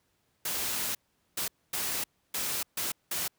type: noise bursts at uneven times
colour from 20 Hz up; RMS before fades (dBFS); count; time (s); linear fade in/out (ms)
white; -32; 6; 0.45-0.95 / 1.37-1.48 / 1.73-2.04 / 2.34-2.63 / 2.77-2.92 / 3.11-3.28; 5
effects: pink hiss -73 dBFS RMS until 3.38 s + high-pass 60 Hz 12 dB/octave